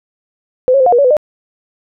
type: tone with pitch steps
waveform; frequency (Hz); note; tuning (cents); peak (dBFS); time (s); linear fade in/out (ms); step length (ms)
sine; 509 / 549 / 516 / 712 / 480.9 / 564 / 502 / 603; C5 / C#5 / C5 / F5 / B4 / C#5 / B4 / D5; -48 / -17 / -24 / +33 / -46 / +30 / +28 / +46; -6; 0.68-1.168; 0; 61
effects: none